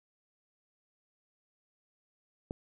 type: click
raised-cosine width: 2 ms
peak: -23 dBFS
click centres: 2.509 s
effects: none